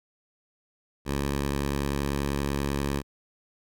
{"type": "tone with vibrato", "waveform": "10% pulse", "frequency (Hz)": 70.2, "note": "C#2", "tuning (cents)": 22, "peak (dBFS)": -18, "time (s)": [1.05, 3.03], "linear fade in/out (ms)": 50, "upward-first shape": "triangle", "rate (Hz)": 15, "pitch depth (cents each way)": 18, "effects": []}